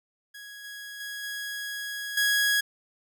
sawtooth tone with level steps, 1661.2 Hz, G#6, in tune, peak -38 / -35 / -31 / -29 / -18 dBFS, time 0.34-2.61 s, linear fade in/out 10 ms, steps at 0.64 / 1 / 1.23 / 2.17 s, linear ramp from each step 5 ms, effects none

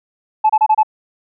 sine tone bursts, 864 Hz, A5, 32 cents flat, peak -7 dBFS, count 5, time 0.44-0.832 s, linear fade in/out 10 ms, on 56 ms, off 28 ms, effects tanh soft clip ceiling -4 dBFS

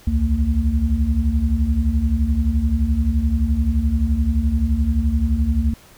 sine tone cluster, 64.6 / 76.2 / 227.5 Hz, C2 / D#2 / A#3, -21 / -36 / -42 cents, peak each -19 / -19 / -22 dBFS, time 0.07-5.74 s, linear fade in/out 5 ms, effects pink hiss -48 dBFS RMS until 5.97 s

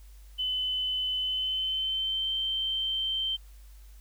sine tone with pitch glide, 3023 to 3119 Hz, F#7 to G7, +36 to -9 cents, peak -27 dBFS, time 0.38-3.37 s, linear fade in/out 20 ms, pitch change +55 cents, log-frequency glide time 1.18-2.33 s, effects added 50 Hz sine -47 dBFS peak until 4 s + white hiss -62 dBFS RMS until 4 s

